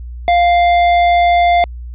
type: tone with tanh clipping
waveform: sine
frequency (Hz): 698.5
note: F5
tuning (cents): 0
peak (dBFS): -10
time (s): 0.28-1.64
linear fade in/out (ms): 0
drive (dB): 14
effects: added 60 Hz sine -25 dBFS peak until 1.94 s + resampled to 8000 Hz